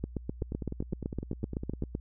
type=two click trains; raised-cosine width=3 ms; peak=-23 / -19 dBFS; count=15 / 16; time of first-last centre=0.42-1.837 / 0.04-1.951 s; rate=9.88 / 7.85 Hz; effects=added 60 Hz sine -43 dBFS peak until 2 s